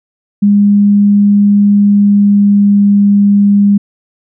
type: tone with pitch glide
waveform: sine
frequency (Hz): 203.6 to 202.3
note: G#3 to G#3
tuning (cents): -34 to -45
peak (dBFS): -4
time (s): 0.42-3.78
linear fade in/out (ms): 10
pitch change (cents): -11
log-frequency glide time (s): 1.71-2.88
effects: none